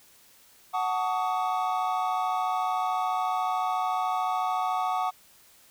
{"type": "chord", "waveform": "triangle", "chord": "D# half-diminished seventh", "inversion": "first", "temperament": "equal with one note detuned", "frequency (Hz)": [740, 880, 1130.7, 1244.5], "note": ["F#5", "A5", "C#6", "D#6"], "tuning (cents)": [0, 0, 34, 0], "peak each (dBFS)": [-26, -31, -29, -32], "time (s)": [0.73, 5.11], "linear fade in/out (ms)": 20, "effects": ["white hiss -57 dBFS RMS until 5.7 s"]}